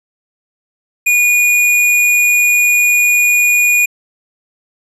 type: tone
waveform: square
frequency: 2448 Hz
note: D#7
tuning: 29 cents flat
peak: -9 dBFS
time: 1.06-3.86 s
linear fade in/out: 10 ms
effects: resampled to 32000 Hz